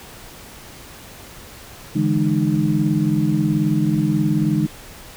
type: tone cluster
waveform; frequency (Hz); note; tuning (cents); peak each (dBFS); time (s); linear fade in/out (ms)
sine; 145.9 / 164.5 / 208.2 / 306.3; D3 / E3 / G#3 / D#4; -11 / -3 / +5 / -27; -21; 1.95-4.67; 10
effects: pink hiss -40 dBFS RMS until 5.16 s